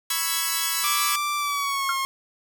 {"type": "chord", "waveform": "5% pulse", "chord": "C# minor seventh", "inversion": "third", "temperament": "equal", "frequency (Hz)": [987.8, 1108.7, 1318.5, 1661.2], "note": ["B5", "C#6", "E6", "G#6"], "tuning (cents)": [0, 0, 0, 0], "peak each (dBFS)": -17, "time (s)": [0.1, 1.16], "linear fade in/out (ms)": 5}
{"type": "tone with pitch glide", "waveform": "sawtooth", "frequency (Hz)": [1174.7, 1077.2], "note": ["D6", "C#6"], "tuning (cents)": [0, -50], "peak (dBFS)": -20, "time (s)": [0.84, 2.05], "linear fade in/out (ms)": 0, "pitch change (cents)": -150, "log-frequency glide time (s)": [1.37, 1.94]}
{"type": "tone with exponential decay", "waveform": "sine", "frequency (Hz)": 1376, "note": "F6", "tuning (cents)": -26, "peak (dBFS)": -19, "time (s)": [1.89, 2], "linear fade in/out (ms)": 2, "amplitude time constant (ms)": 22}
{"effects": []}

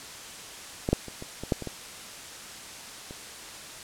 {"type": "clicks", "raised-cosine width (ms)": 2, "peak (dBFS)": [-12, -7, -26, -24, -21, -9, -22, -20, -27], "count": 9, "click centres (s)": [0.889, 0.93, 1.083, 1.224, 1.436, 1.522, 1.623, 1.673, 3.109], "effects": ["white hiss -42 dBFS RMS until 3.83 s", "low-pass 9000 Hz 12 dB/octave"]}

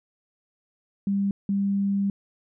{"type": "tone pair in turn", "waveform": "sine", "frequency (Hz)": [198.6, 198.6], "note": ["G3", "G3"], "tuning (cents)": [23, 23], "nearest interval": "unison", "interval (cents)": 0, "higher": "neither", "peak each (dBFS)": -21, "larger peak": "neither", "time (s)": [[1.07, 1.31], [1.49, 2.1]], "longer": "second", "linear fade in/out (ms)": 2, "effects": []}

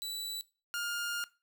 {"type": "tone pair in turn", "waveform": "sawtooth", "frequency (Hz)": [3951, 1412.3], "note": ["B7", "F6"], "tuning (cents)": [0, 19], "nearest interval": "octave + tritone", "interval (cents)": 1781, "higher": "first", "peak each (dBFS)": [-33, -30], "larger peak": "second", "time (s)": [[0.02, 0.41], [0.74, 1.24]], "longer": "second", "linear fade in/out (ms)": 0, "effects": ["noise-tail reverb RT60 0.3 s tail -19 dB re dry"]}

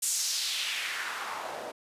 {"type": "noise with band-pass filter sweep", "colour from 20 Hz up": "white", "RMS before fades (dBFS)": -33, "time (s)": [0.02, 1.72], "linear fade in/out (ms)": 10, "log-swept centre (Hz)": [8300, 510], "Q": 1.9, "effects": ["resampled to 32000 Hz"]}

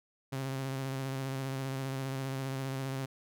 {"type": "tone with vibrato", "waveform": "sawtooth", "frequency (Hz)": 133.9, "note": "C3", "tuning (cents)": 40, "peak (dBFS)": -30, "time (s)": [0.32, 3.06], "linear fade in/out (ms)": 10, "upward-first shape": "square", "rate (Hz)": 15, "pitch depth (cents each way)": 24, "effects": []}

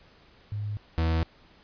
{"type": "tone pair in turn", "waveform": ["sine", "40% pulse"], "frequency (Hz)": [104.2, 81.35], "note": ["G#2", "E2"], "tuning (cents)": [6, -22], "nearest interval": "major third", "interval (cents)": 428, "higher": "first", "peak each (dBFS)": [-29, -22], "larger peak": "second", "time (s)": [[0.52, 0.77], [0.98, 1.23]], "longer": "neither", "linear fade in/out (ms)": 0, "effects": ["pink hiss -57 dBFS RMS until 1.63 s", "resampled to 11025 Hz"]}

